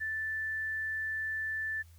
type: tone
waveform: sine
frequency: 1760 Hz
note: A6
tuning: in tune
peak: -32 dBFS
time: 0-1.83 s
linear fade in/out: 20 ms
effects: added 83 Hz sine -53 dBFS peak until 1.98 s + white hiss -66 dBFS RMS until 1.98 s